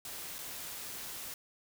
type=noise with dropouts; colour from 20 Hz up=white; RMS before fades=-43 dBFS; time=0.05-1.34 s; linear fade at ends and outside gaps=2 ms; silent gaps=0.384-0.388 s; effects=none